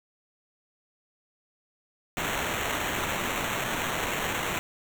white noise with sample-and-hold, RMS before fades -30 dBFS, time 2.17-4.59 s, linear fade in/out 0 ms, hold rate 4900 Hz, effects none

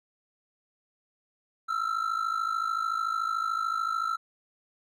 triangle ring-modulated tone, 1335 Hz, E6, 22 cents sharp, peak -22 dBFS, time 1.68-4.17 s, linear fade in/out 20 ms, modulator 26.8 Hz, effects none

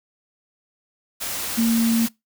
sine tone in noise, 229.2 Hz, A#3, 29 cents flat, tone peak -16 dBFS, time 1.57-2.07 s, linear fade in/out 20 ms, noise white, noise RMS -28 dBFS, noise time 1.2-2.09 s, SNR +9 dB, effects noise-tail reverb RT60 0.2 s tail -24 dB re dry

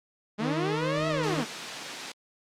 sawtooth linear two-way sweep, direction up then down, 199.3 to 659.3 to 199.3 Hz, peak -24 dBFS, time 0.38-1.45 s, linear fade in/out 20 ms, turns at 1.08 s
20% pulse tone, 155.56 Hz, D#3, in tune, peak -24 dBFS, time 0.39-1.45 s, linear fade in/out 50 ms
white high-pass noise, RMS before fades -34 dBFS, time 1.23-2.12 s, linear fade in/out 5 ms, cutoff 130 Hz, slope 48 dB/octave
effects low-pass 5000 Hz 12 dB/octave + Opus 48 kbps

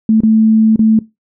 sine tone with dropouts, 220 Hz, A3, in tune, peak -6 dBFS, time 0.09-0.99 s, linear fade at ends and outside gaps 2 ms, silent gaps 0.205-0.234 / 0.76-0.792 s, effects noise-tail reverb RT60 0.2 s tail -19 dB re dry

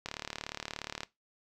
click train, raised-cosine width 0.2 ms, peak -19 dBFS, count 37, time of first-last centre 0.06-1.033 s, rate 37 Hz, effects noise-tail reverb RT60 0.2 s tail -19 dB re dry

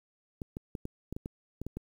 clicks, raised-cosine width 3 ms, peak -24 dBFS, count 10, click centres 0.418 / 0.569 / 0.752 / 0.854 / 1.126 / 1.165 / 1.259 / 1.616 / 1.666 / 1.77 s, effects 9-bit

